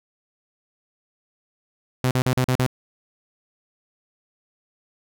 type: tone bursts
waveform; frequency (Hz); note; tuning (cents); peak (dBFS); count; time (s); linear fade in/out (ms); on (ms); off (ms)
sawtooth; 127.7; C3; -42; -14; 6; 2.04-2.664; 0; 69; 42
effects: none